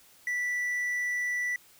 triangle tone, 1966 Hz, B6, 8 cents flat, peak -26 dBFS, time 0.27-1.56 s, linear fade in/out 2 ms, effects white hiss -58 dBFS RMS until 1.79 s

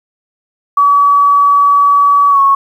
sine tone with pitch glide, 1140 to 1102.4 Hz, C#6 to C#6, +48 to -10 cents, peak -5 dBFS, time 0.77-2.55 s, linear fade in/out 5 ms, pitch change -58 cents, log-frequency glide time 2.29-2.4 s, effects 7-bit

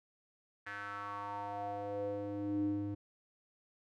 square tone with band-pass filter sweep, 101.8 Hz, G#2, 34 cents flat, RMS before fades -39 dBFS, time 0.66-2.95 s, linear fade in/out 10 ms, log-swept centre 1700 to 230 Hz, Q 4.8, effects none

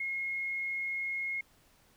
sine tone, 2157 Hz, C#7, 48 cents flat, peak -32 dBFS, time 0-1.41 s, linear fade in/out 5 ms, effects pink hiss -65 dBFS RMS until 1.96 s

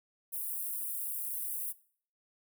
white high-pass noise, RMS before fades -37 dBFS, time 0.32-1.73 s, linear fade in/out 20 ms, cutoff 9300 Hz, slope 48 dB/octave, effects noise-tail reverb RT60 0.5 s tail -19 dB re dry

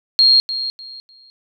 sine tone with echo, 4243 Hz, C8, 23 cents sharp, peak -8 dBFS, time 0.19-0.4 s, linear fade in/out 0 ms, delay 300 ms, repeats 3, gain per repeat -12 dB, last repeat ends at 1.3 s, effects none

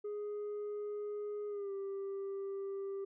sine tone with pitch glide, 415.3 to 393.1 Hz, G#4 to G4, 0 to +5 cents, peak -35 dBFS, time 0.04-3.05 s, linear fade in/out 10 ms, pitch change -95 cents, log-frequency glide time 1.48-1.72 s, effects tanh soft clip ceiling -37 dBFS

